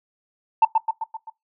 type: tone with echo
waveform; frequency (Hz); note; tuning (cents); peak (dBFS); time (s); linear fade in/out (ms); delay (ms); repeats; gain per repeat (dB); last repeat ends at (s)
sine; 893; A5; +25; -8; 0.62-0.65; 5; 130; 5; -5; 1.3
effects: noise-tail reverb RT60 0.2 s tail -21 dB re dry + tanh soft clip ceiling -8 dBFS